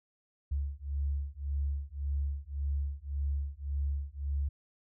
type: beating tone pair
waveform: sine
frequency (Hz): 69.7 / 71.5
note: C#2 / D2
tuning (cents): +10 / -46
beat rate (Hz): 1.8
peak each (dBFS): -34 / -34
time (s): 0.51-4.49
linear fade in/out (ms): 10
effects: none